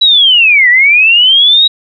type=linear two-way sweep; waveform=sine; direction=down then up; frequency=3951 to 1900 to 3856 Hz; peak=-3 dBFS; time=0.01-1.68 s; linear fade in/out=10 ms; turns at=0.69 s; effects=none